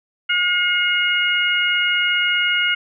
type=harmonic tone; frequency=717 Hz; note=F5; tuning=45 cents sharp; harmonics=2 / 3 / 4; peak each=-20 / -20 / -20 dBFS; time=0.29-2.75 s; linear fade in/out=10 ms; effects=none